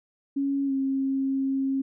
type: tone with pitch glide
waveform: sine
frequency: 277.2 to 269.5 Hz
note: C#4 to C#4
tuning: 0 to -49 cents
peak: -23 dBFS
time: 0.36-1.82 s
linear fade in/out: 10 ms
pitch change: -49 cents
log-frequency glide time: 0.66-0.72 s
effects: none